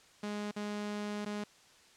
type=tone with dropouts; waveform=sawtooth; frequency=207.7 Hz; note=G#3; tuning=in tune; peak=-32 dBFS; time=0.23-1.44 s; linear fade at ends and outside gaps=5 ms; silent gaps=0.513-0.562 / 1.25-1.26 s; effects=white hiss -61 dBFS RMS until 1.96 s + low-pass 7000 Hz 12 dB/octave